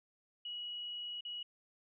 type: tone with dropouts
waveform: sine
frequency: 2915 Hz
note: F#7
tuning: 26 cents flat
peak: -40 dBFS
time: 0.45-1.43 s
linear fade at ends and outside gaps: 5 ms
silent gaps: 1.209-1.25 s
effects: none